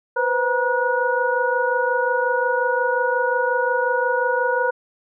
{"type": "tone cluster", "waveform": "sine", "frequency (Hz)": [491.4, 517, 952, 1459], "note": ["B4", "C5", "A#5", "F#6"], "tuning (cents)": [-9, -21, 36, -25], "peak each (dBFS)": -23, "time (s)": [0.16, 4.71], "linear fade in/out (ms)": 10, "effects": []}